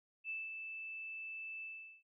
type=tone with ADSR envelope; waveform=sine; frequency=2637 Hz; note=E7; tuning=in tune; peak=-38 dBFS; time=0.24-2.03 s; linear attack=54 ms; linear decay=200 ms; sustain=-5 dB; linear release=400 ms; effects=none